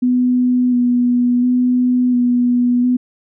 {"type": "tone with vibrato", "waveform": "sine", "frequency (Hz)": 246.9, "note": "B3", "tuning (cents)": 0, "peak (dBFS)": -11, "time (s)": [0.02, 2.97], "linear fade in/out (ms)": 10, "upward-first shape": "square", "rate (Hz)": 0.71, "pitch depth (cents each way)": 16, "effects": []}